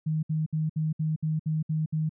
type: tone bursts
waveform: sine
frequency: 156.4 Hz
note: D#3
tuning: 9 cents sharp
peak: -24 dBFS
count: 9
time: 0.06-2.094 s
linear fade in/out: 10 ms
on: 170 ms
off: 63 ms
effects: none